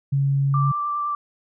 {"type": "tone", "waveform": "sine", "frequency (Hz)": 138.59, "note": "C#3", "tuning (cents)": 0, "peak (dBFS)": -17, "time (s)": [0.12, 0.72], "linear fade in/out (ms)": 10}
{"type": "tone with vibrato", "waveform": "sine", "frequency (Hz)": 1174.7, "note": "D6", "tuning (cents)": 0, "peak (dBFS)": -22, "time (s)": [0.54, 1.15], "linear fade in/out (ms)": 2, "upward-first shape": "triangle", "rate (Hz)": 9.8, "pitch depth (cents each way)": 15}
{"effects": []}